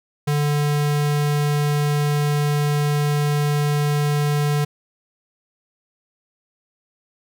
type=tone; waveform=square; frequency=146.83 Hz; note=D3; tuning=in tune; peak=-18 dBFS; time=0.27-4.65 s; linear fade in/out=10 ms; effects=none